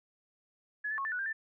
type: tone with pitch steps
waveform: sine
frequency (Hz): 1697 / 1748 / 1095 / 1765 / 1474 / 1590 / 1773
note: G#6 / A6 / C#6 / A6 / F#6 / G6 / A6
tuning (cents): +37 / -12 / -22 / +5 / -7 / +24 / +13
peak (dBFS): -32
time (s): 0.84-1.33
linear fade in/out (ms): 10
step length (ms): 70
effects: none